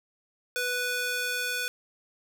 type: tone with high-pass filter sweep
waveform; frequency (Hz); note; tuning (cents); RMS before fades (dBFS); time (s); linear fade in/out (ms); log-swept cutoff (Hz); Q
square; 493.9; B4; 0; -30; 0.56-1.68; 0; 1000 to 1600; 1
effects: none